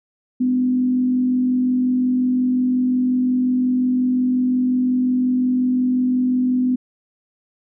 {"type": "tone with frequency modulation", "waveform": "sine", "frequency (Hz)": 252.1, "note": "B3", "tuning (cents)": 36, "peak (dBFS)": -15, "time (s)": [0.4, 6.76], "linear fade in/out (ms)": 10, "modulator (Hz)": 45.6, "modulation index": 0.26, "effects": []}